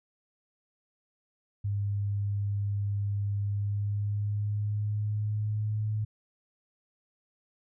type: tone with pitch glide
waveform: sine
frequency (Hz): 101.3 to 107.14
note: G#2 to A2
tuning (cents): -43 to -46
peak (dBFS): -27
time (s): 1.64-6.05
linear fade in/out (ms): 10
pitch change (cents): +97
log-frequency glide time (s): 3.42-5.85
effects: none